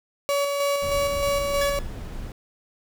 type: tone with tremolo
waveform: 35% pulse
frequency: 566 Hz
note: C#5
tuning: 36 cents sharp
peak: -19 dBFS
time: 0.29-1.79 s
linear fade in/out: 0 ms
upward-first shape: square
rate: 3.2 Hz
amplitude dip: 30%
type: noise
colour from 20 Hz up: brown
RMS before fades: -33 dBFS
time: 0.82-2.32 s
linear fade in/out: 2 ms
type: tone with exponential decay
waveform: sawtooth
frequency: 1703 Hz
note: G#6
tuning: 43 cents sharp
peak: -22 dBFS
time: 1.61-1.96 s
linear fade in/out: 5 ms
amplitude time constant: 74 ms
effects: none